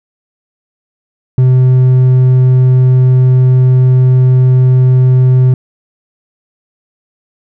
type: tone with hard clipping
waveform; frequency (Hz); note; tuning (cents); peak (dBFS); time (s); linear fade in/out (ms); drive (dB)
sine; 128.1; C3; -36; -5; 1.38-5.54; 2; 3
effects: none